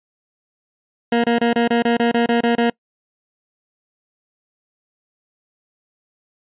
20% pulse tone bursts, 235.1 Hz, A#3, 15 cents sharp, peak -9 dBFS, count 11, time 1.12-2.7 s, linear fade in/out 5 ms, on 120 ms, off 26 ms, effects noise-tail reverb RT60 0.1 s tail -26 dB re dry + resampled to 8000 Hz

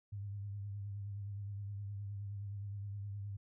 sine tone with vibrato, 100.8 Hz, G2, 49 cents sharp, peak -40 dBFS, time 0.12-3.37 s, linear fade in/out 10 ms, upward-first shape triangle, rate 9.6 Hz, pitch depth 52 cents each way, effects none

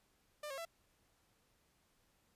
sawtooth tone with pitch steps, 597 / 544 / 668 Hz, D5 / C#5 / E5, +28 / -33 / +23 cents, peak -39 dBFS, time 0.43-0.652 s, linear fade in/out 5 ms, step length 74 ms, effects pink hiss -75 dBFS RMS until 2.35 s + resampled to 32000 Hz

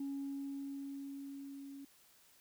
sine tone with level ramp, 277.2 Hz, C#4, in tune, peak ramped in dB -36 to -47 dBFS, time 0-1.85 s, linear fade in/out 5 ms, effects tanh soft clip ceiling -35 dBFS + white hiss -66 dBFS RMS until 2.4 s

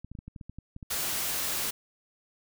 clicks, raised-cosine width 5 ms, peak -29 dBFS, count 11, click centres 0.046 / 0.116 / 0.152 / 0.189 / 0.28 / 0.362 / 0.412 / 0.496 / 0.586 / 0.764 / 0.828 s
white noise, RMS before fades -31 dBFS, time 0.9-1.71 s, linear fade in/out 10 ms
effects none

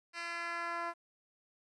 10% pulse tone with band-pass filter sweep, 340.8 Hz, F4, 42 cents flat, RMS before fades -39 dBFS, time 0.13-0.94 s, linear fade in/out 50 ms, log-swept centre 3100 to 930 Hz, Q 1.1, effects resampled to 24000 Hz + 11-bit

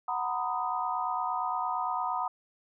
sine chord, B major seventh, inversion second, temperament equal with one note detuned, 740 / 932.3 / 1001 / 1244.5 Hz, F#5 / A#5 / B5 / D#6, 0 / 0 / +23 / 0 cents, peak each -34 dBFS, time 0.08-2.28 s, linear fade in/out 5 ms, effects none

